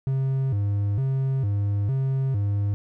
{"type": "tone with vibrato", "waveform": "triangle", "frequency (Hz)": 116.54, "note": "A#2", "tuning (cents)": 0, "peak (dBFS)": -19, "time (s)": [0.07, 2.74], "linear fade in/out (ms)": 0, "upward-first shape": "square", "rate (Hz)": 1.1, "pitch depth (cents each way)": 240, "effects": []}